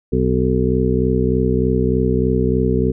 harmonic tone, 63.3 Hz, B1, 43 cents sharp, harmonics 1 / 2 / 3 / 4 / 6 / 7, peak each -21 / -21 / -21 / -21 / -21 / -21 dBFS, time 0.12-2.92 s, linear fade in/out 10 ms, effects none

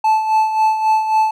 triangle tone with tremolo, 873 Hz, A5, 14 cents flat, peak -8 dBFS, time 0.04-1.31 s, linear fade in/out 5 ms, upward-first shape sine, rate 3.7 Hz, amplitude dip 60%, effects none

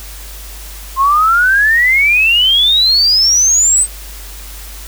sine exponential sweep, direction up, 1049 to 8372 Hz, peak -7 dBFS, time 0.96-3.87 s, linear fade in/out 50 ms, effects added 50 Hz sine -29 dBFS peak until 4.87 s + white hiss -33 dBFS RMS until 4.87 s

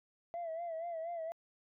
sine tone with vibrato, 668 Hz, E5, 23 cents sharp, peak -36 dBFS, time 0.34-1.32 s, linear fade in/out 0 ms, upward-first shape sine, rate 4.2 Hz, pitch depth 72 cents each way, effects tanh soft clip ceiling -35 dBFS

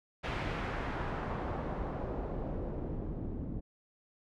pink noise with low-pass filter sweep, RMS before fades -37 dBFS, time 0.23-3.61 s, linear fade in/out 20 ms, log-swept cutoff 2500 to 270 Hz, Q 1, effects none

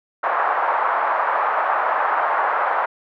pink band-pass noise, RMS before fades -20 dBFS, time 0.23-2.86 s, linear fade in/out 10 ms, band 720 to 1400 Hz, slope 24 dB/octave, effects none

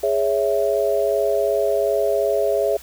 sine chord, C# minor, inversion second, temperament equal with one note detuned, 415.3 / 556.6 / 659.3 Hz, G#4 / C#5 / E5, 0 / +7 / 0 cents, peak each -21 dBFS, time 0.03-2.77 s, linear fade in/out 5 ms, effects added 60 Hz sine -46 dBFS peak until 2.82 s + white hiss -43 dBFS RMS until 2.82 s

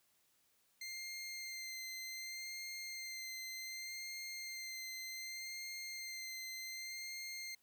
20% pulse tone with vibrato, 2093 Hz, C7, in tune, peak -39 dBFS, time 0.81-7.55 s, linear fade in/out 5 ms, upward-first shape sine, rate 0.66 Hz, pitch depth 19 cents each way, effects white hiss -75 dBFS RMS until 7.62 s

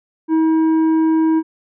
sine tone with tanh clipping, 320 Hz, D#4, 49 cents sharp, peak -13 dBFS, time 0.28-1.43 s, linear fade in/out 50 ms, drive 7 dB, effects none

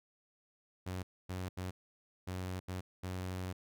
sawtooth tone bursts at uneven times, 92.1 Hz, F#2, 7 cents flat, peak -34 dBFS, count 6, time 0.86-1.03 / 1.29-1.49 / 1.57-1.71 / 2.27-2.6 / 2.68-2.81 / 3.03-3.53 s, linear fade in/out 10 ms, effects none

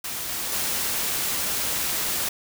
white noise with level steps, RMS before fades -31 / -29 / -26 dBFS, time 0.04-2.29 s, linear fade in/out 5 ms, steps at 0.29 / 0.52 s, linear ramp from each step 2 ms, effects none

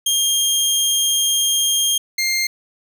20% pulse tone pair in turn, 3218 / 2112 Hz, G7 / C7, +45 / +16 cents, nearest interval perfect fifth, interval 729 cents, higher first, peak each -10 / -12 dBFS, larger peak first, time 0.06-1.98 / 2.18-2.47 s, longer first, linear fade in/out 5 ms, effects none

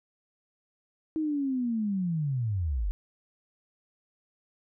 sine linear sweep, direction down, 320 to 41.53 Hz, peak -26 dBFS, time 1.16-2.91 s, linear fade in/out 0 ms, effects none

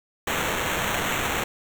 blue noise with sample-and-hold, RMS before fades -26 dBFS, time 0.27-1.44 s, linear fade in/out 5 ms, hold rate 4900 Hz, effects none

